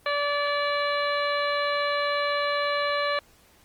harmonic tone, 578 Hz, D5, 28 cents flat, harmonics 1 / 2 / 3 / 4 / 5 / 6 / 7, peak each -27 / -28 / -31 / -34 / -38 / -41 / -35 dBFS, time 0.06-3.19 s, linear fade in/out 2 ms, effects pink hiss -58 dBFS RMS until 3.64 s + Opus 24 kbps

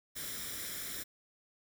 white noise with comb filter, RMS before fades -41 dBFS, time 0.15-1.04 s, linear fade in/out 20 ms, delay 0.55 ms, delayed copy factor +0.65, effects none

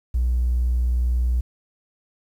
triangle tone, 61 Hz, B1, 21 cents flat, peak -14 dBFS, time 0.14-1.41 s, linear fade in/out 10 ms, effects tanh soft clip ceiling -15 dBFS + 9-bit

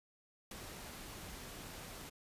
pink noise with ADSR envelope, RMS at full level -43 dBFS, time 0.51-2.1 s, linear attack 4 ms, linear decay 12 ms, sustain -6 dB, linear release 15 ms, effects resampled to 32000 Hz

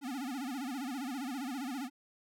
square tone with vibrato, 263.7 Hz, C4, 14 cents sharp, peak -37 dBFS, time 0.01-1.9 s, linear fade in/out 50 ms, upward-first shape sine, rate 15 Hz, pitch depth 170 cents each way, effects none

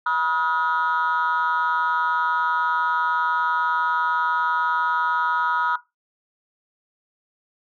sine tone cluster, 971 / 1267 / 1437 Hz, B5 / D#6 / F6, -30 / +31 / +49 cents, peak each -22 dBFS, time 0.06-5.76 s, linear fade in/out 5 ms, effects noise-tail reverb RT60 0.2 s tail -17 dB re dry + tanh soft clip ceiling -14 dBFS

